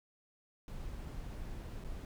brown noise with dropouts, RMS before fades -43 dBFS, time 0.68-2.05 s, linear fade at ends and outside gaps 1 ms, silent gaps 1.84-1.846 s, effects none

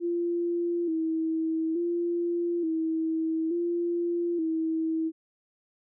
sine tone with vibrato, 333.2 Hz, E4, 19 cents sharp, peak -25 dBFS, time 0-5.12 s, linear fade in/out 50 ms, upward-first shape square, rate 0.57 Hz, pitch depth 58 cents each way, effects none

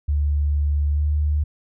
sine tone with pitch glide, 73 to 74.62 Hz, D2 to D2, -10 to +28 cents, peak -17 dBFS, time 0.08-1.44 s, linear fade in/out 10 ms, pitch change +38 cents, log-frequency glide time 0.92-1.03 s, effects none

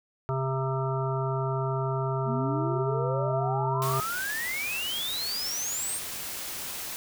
harmonic tone, 132.9 Hz, C3, 27 cents sharp, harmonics 1 / 3 / 5 / 7 / 9 / 10, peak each -28 / -33 / -35 / -36 / -38 / -38 dBFS, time 0.29-4 s, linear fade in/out 0 ms
sine exponential sweep, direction up, 220 to 9130 Hz, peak -30 dBFS, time 2.25-6.01 s, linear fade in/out 50 ms
white noise, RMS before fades -36 dBFS, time 3.82-6.96 s, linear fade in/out 0 ms
effects none

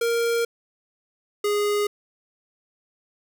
square tone pair in turn, 466.2 / 413.3 Hz, A#4 / G#4, 0 / -8 cents, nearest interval major second, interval 208 cents, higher first, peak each -21 dBFS, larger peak neither, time 0.01-0.45 / 1.44-1.87 s, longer first, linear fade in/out 5 ms, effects none

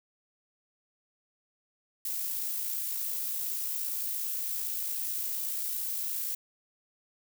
violet noise with amplitude modulation, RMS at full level -32 dBFS, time 2.05-6.35 s, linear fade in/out 5 ms, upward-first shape sine, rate 57.4 Hz, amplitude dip 30%, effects none

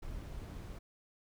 brown noise, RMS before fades -44 dBFS, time 0.02-0.79 s, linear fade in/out 10 ms, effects none

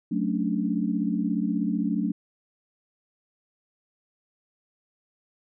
sine chord, D major seventh, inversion first, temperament equal, 185 / 220 / 277.2 / 293.7 Hz, F#3 / A3 / C#4 / D4, 0 / 0 / 0 / 0 cents, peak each -28 / -27 / -31 / -30 dBFS, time 0.11-2.12 s, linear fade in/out 10 ms, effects none

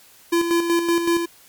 square tone with tremolo, 339.8 Hz, F4, 47 cents flat, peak -16 dBFS, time 0.32-1.26 s, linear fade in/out 10 ms, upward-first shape square, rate 5.3 Hz, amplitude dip 50%, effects white hiss -50 dBFS RMS until 1.48 s + MP3 96 kbps

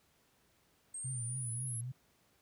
sine exponential sweep, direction up, 8372 to 11030 Hz, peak -40 dBFS, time 0.94-1.81 s, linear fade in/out 5 ms
sine tone with vibrato, 123.47 Hz, B2, in tune, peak -38 dBFS, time 1.04-1.92 s, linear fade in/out 10 ms, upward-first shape triangle, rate 3.7 Hz, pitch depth 130 cents each way
effects pink hiss -71 dBFS RMS until 2.41 s + high-pass 60 Hz 12 dB/octave

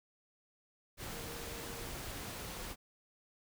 sine tone in noise, 466.2 Hz, A#4, in tune, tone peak -50 dBFS, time 1.09-1.88 s, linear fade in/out 50 ms, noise pink, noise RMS -44 dBFS, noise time 0.97-2.76 s, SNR -9 dB, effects none

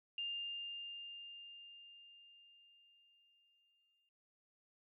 sine tone with exponential decay, 2804 Hz, F7, 6 cents sharp, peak -38 dBFS, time 0.18-4.09 s, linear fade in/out 2 ms, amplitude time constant 850 ms, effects none

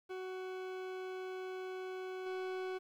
40% pulse tone with level steps, 372.9 Hz, F#4, 14 cents sharp, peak -40 / -37 dBFS, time 0.09-2.79 s, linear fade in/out 20 ms, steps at 2.26 s, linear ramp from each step 5 ms, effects low-pass 3000 Hz 12 dB/octave + 11-bit

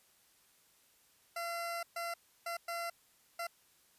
20% pulse tone bursts at uneven times, 682 Hz, F5, 41 cents flat, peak -32 dBFS, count 5, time 1.36-1.83 / 1.96-2.14 / 2.46-2.57 / 2.68-2.9 / 3.39-3.47 s, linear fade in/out 5 ms, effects white hiss -68 dBFS RMS until 3.98 s + resampled to 32000 Hz

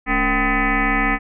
sine tone with frequency modulation, 1021 Hz, C6, 43 cents flat, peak -15 dBFS, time 0.06-1.19 s, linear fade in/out 50 ms, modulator 247 Hz, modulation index 5, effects none

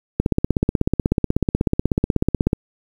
click train, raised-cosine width 3 ms, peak -3 dBFS, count 39, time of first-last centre 0.2-2.531 s, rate 16.3 Hz, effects 7-bit

